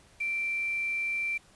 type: tone with quantisation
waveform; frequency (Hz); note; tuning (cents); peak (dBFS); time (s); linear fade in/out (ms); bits
sine; 2349; D7; 0; -28; 0.2-1.38; 10; 8
effects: pink hiss -59 dBFS RMS until 1.55 s + resampled to 24000 Hz